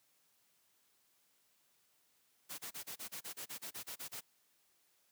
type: noise bursts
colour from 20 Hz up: white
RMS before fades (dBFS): -45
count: 14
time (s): 2.49-4.21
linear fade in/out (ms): 20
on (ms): 95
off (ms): 30
effects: white hiss -74 dBFS RMS until 5.11 s + high-pass 100 Hz 12 dB/octave